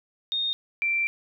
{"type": "tone pair in turn", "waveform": "sine", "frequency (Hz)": [3690, 2351], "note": ["A#7", "D7"], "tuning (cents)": [-18, 1], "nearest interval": "minor sixth", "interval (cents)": 781, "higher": "first", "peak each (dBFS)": [-24, -22], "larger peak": "second", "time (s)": [[0.32, 0.53], [0.82, 1.07]], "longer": "second", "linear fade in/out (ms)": 0, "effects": []}